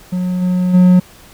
triangle tone with level steps, 181.4 Hz, F#3, 34 cents flat, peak -13 / -10 / -3 dBFS, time 0.12-1 s, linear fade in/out 10 ms, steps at 0.41 / 0.73 s, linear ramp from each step 20 ms, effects pink hiss -42 dBFS RMS until 1.33 s

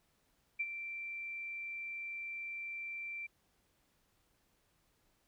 sine tone with ADSR envelope, 2349 Hz, D7, in tune, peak -31 dBFS, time 0.59-3.27 s, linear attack 14 ms, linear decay 46 ms, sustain -9 dB, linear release 12 ms, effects pink hiss -75 dBFS RMS until 5.27 s

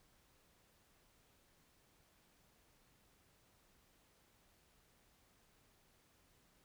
silence, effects pink hiss -72 dBFS RMS until 6.64 s

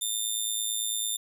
10% pulse tone with amplitude modulation, 3600 Hz, A7, 39 cents sharp, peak -16 dBFS, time 0.01-1.17 s, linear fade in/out 10 ms, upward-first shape sine, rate 109 Hz, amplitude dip 80%, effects resampled to 32000 Hz

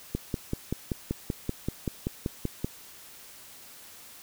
click train, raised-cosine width 3 ms, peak -15 dBFS, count 14, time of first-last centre 0.15-2.645 s, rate 5.21 Hz, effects white hiss -49 dBFS RMS until 4.22 s

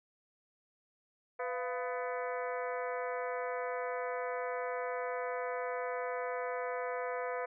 harmonic tone with a mistuned harmonic, 250 Hz, B3, 21 cents sharp, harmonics 2 / 3 / 4 / 5 / 6 / 7 / 8 / 9, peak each -37 / -41 / -43 / -45 / -47 / -48 / -49 / -50 dBFS, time 1.39-7.46 s, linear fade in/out 10 ms, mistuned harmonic 3, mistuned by -130 cents, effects none

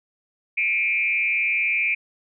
sine tone with frequency modulation, 2364 Hz, D7, 11 cents sharp, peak -19 dBFS, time 0.57-1.95 s, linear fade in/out 10 ms, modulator 183 Hz, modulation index 0.85, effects none

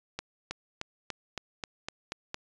accelerating click train, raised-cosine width 0.2 ms, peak -17 dBFS, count 9, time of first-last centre 0.19-2.344 s, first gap 320 ms, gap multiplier 0.95, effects resampled to 22050 Hz

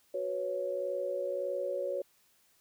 sine chord, F# suspended fourth, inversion none, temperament just, 370 / 493.3 / 555 Hz, F#4 / B4 / C#5, 0 / -2 / +2 cents, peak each -39 / -38 / -33 dBFS, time 0.14-2.02 s, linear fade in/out 5 ms, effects white hiss -68 dBFS RMS until 2.6 s

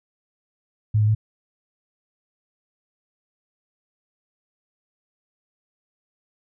sine tone with pitch steps, 107.2 / 106.1 / 108.6 Hz, A2 / G#2 / A2, -45 / +38 / -22 cents, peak -15 dBFS, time 0.94-1.15 s, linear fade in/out 10 ms, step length 70 ms, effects none

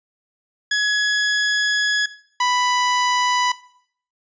sawtooth tone pair in turn, 1683 / 990.3 Hz, G#6 / B5, +23 / +4 cents, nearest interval major sixth, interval 919 cents, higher first, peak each -13 dBFS, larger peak neither, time 0.71-2.06 / 2.4-3.52 s, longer first, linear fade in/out 5 ms, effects noise-tail reverb RT60 0.6 s tail -17 dB re dry + resampled to 16000 Hz

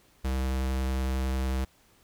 square tone with vibrato, 65.41 Hz, C2, in tune, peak -27 dBFS, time 0.24-1.65 s, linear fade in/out 10 ms, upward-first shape sine, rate 11 Hz, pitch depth 10 cents each way, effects pink hiss -62 dBFS RMS until 2.03 s

